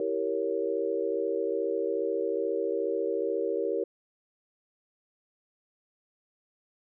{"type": "chord", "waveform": "sine", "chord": "E diminished seventh", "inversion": "none", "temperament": "equal", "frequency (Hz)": [329.6, 392, 466.2, 554.4], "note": ["E4", "G4", "Bb4", "Db5"], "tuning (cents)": [0, 0, 0, 0], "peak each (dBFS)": [-35, -31, -30, -34], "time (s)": [0, 3.84], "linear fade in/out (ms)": 2, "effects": []}